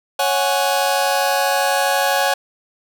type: chord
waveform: sawtooth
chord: C# suspended fourth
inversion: none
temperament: just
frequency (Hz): 554.4 / 739.2 / 831.5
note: C#5 / F#5 / G#5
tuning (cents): 0 / -2 / +2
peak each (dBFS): -16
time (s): 0.19-2.34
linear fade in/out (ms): 5
effects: none